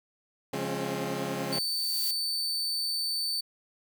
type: chord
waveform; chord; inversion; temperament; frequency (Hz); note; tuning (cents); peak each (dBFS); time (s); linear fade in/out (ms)
15% pulse; Db major seventh; none; equal with one note detuned; 138.59 / 174.61 / 207.7 / 267; Db3 / F3 / Ab3 / C4; 0 / 0 / 0 / +35; -30; 0.53-1.59; 5
type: noise with exponential growth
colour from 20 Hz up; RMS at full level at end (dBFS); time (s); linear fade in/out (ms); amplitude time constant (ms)
violet; -31; 0.96-2.11; 2; 250
type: tone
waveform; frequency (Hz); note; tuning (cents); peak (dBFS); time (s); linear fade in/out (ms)
40% pulse; 4541; C#8; +41; -27; 1.52-3.41; 10
effects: none